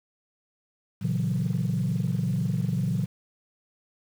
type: chord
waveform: sine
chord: F# dominant seventh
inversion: first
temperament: equal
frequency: 116.54 / 138.59 / 164.81 / 185 Hz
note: A#2 / C#3 / E3 / F#3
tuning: 0 / 0 / 0 / 0 cents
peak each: -28 dBFS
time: 1.01-3.06 s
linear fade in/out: 20 ms
effects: tanh soft clip ceiling -18 dBFS + 8-bit